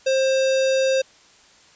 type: tone with notch filter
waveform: square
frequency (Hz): 530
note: C5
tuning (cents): +22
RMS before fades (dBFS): -19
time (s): 0.06-1.02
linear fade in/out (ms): 10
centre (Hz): 1200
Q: 0.89
effects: white hiss -52 dBFS RMS until 1.75 s + resampled to 16000 Hz